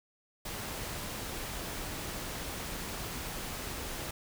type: noise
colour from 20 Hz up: pink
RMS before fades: -39 dBFS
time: 0.45-4.11 s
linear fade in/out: 5 ms
effects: none